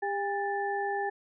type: tone cluster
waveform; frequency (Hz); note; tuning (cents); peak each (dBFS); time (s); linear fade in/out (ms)
sine; 399.9 / 808 / 1757; G4 / G#5 / A6; +35 / -48 / -3; -33 / -31 / -36; 0.02-1.1; 10
effects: none